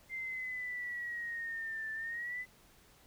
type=linear two-way sweep; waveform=sine; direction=down then up; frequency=2093 to 1760 to 2021 Hz; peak=-37 dBFS; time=0.09-2.46 s; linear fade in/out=50 ms; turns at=1.92 s; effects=pink hiss -63 dBFS RMS until 3.06 s